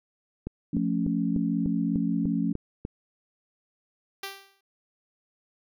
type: click train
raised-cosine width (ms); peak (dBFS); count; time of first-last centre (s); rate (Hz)
3; -19; 9; 0.47-2.851; 3.36
type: chord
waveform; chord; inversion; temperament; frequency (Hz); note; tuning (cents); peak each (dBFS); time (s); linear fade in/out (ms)
sine; F augmented; none; equal; 174.61 / 220 / 277.2; F3 / A3 / C#4; 0 / 0 / 0; -28; 0.73-2.53; 5
type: tone with exponential decay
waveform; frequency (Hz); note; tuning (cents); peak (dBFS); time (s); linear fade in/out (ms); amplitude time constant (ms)
5% pulse; 392; G4; 0; -20; 4.23-4.61; 5; 82
effects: none